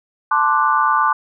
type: chord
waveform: sine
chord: D dominant seventh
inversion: second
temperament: equal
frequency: 880 / 1046.5 / 1174.7 / 1480 Hz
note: A5 / C6 / D6 / F#6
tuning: 0 / 0 / 0 / 0 cents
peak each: -19 / -19 / -16 / -21 dBFS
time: 0.31-1.13 s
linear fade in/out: 5 ms
effects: none